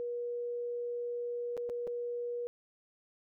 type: tone with dropouts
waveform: sine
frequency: 480.5 Hz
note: B4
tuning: 48 cents flat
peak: -34 dBFS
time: 0-2.47 s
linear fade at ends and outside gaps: 0 ms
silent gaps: 1.568-1.576 / 1.692-1.698 / 1.87-1.875 s
effects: none